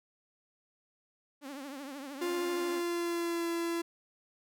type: tone with vibrato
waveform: sawtooth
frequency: 277.2 Hz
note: C#4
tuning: in tune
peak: -37 dBFS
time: 1.41-2.83 s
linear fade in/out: 50 ms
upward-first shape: triangle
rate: 13 Hz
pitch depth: 130 cents each way
type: tone with pitch glide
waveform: 45% pulse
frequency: 350 to 337.7 Hz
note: F4 to E4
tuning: +4 to +42 cents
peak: -31 dBFS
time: 2.21-3.82 s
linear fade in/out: 10 ms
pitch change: -62 cents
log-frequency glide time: 2.52-3.48 s
effects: none